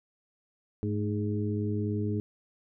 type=harmonic tone with a mistuned harmonic; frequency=103.83 Hz; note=G#2; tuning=in tune; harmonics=1 / 2 / 3 / 4; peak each=-30 / -33 / -35 / -36 dBFS; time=0.83-2.2 s; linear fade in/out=0 ms; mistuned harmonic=2; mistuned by=+54 cents; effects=none